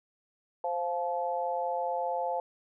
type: chord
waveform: sine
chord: F major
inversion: second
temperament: equal with one note detuned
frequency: 523.3 / 698.5 / 863.9 Hz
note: C5 / F5 / A5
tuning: 0 / 0 / -32 cents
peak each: -33 dBFS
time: 0.64-2.4 s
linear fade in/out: 2 ms
effects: none